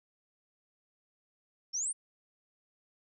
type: exponential sweep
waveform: sine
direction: up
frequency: 5340 to 9397 Hz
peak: -31 dBFS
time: 1.73-1.93 s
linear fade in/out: 20 ms
effects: none